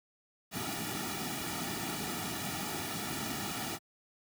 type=noise with comb filter; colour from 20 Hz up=pink; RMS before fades=-37 dBFS; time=0.51-3.79 s; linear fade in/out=50 ms; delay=1.9 ms; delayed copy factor=-0.75; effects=high-pass 100 Hz 12 dB/octave